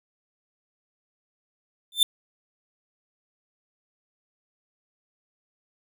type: tone with exponential growth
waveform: 45% pulse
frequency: 3555 Hz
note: A7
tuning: 17 cents sharp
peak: -12 dBFS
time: 1.92-2.03 s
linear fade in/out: 2 ms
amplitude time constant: 22 ms
effects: none